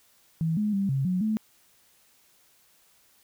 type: tone with pitch steps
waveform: sine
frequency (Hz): 162.3 / 210.5 / 196.8 / 135.4 / 182.8 / 217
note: E3 / G#3 / G3 / C#3 / F#3 / A3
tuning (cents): -27 / +24 / +7 / -40 / -21 / -24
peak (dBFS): -23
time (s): 0.41-1.37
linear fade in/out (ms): 0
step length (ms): 160
effects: white hiss -62 dBFS RMS until 3.23 s